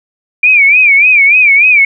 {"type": "tone with vibrato", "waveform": "sine", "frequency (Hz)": 2359, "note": "D7", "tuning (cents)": 7, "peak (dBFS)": -3, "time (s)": [0.43, 1.85], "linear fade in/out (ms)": 5, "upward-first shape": "sine", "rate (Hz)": 3.4, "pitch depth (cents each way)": 130, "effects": []}